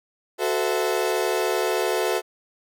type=chord; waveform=35% pulse; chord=F# half-diminished seventh; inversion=none; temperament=equal with one note detuned; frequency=370 / 440 / 513.4 / 659.3 Hz; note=F#4 / A4 / C5 / E5; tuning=0 / 0 / -33 / 0 cents; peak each=-24 / -24 / -27 / -27 dBFS; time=0.38-2.22 s; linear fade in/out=50 ms; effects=none